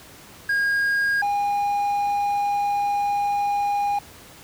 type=tone pair in turn; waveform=triangle; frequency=1628 / 814 Hz; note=G#6 / G#5; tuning=-35 / -35 cents; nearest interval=octave; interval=1200 cents; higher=first; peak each=-17 / -18 dBFS; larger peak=first; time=0.49-1.22 / 1.22-3.99 s; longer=second; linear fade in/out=5 ms; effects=pink hiss -45 dBFS RMS until 4.43 s + high-pass 60 Hz 12 dB/octave